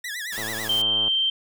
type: tone with vibrato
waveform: sawtooth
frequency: 1816 Hz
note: A#6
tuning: 46 cents flat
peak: -26 dBFS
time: 0.04-0.68 s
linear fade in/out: 5 ms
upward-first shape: sine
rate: 9.1 Hz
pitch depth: 170 cents each way
type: noise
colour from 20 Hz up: white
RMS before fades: -36 dBFS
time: 0.32-0.82 s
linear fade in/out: 5 ms
type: click train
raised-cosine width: 1 ms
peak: -22 dBFS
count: 78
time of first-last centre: 0.38-1.08 s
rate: 110 Hz
type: tone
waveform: sine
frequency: 3136 Hz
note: G7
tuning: in tune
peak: -19 dBFS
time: 0.69-1.3 s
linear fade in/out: 5 ms
effects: none